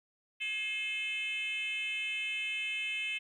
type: tone with frequency modulation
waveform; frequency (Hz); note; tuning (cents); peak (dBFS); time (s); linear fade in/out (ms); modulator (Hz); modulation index
sine; 2600; E7; -24; -31; 0.4-3.19; 20; 462; 0.97
effects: tanh soft clip ceiling -30 dBFS + 12-bit